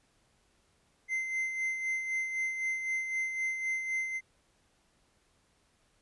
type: tone with tremolo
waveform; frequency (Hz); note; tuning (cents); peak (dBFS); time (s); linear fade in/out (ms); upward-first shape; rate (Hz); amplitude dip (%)
triangle; 2074; C7; -16; -27; 1.08-4.21; 50; sine; 3.9; 50
effects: pink hiss -70 dBFS RMS until 6.01 s + resampled to 24000 Hz